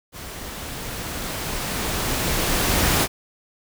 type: noise with level ramp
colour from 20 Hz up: pink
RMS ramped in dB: -36 to -18 dBFS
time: 0.12-3.08 s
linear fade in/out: 50 ms
effects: none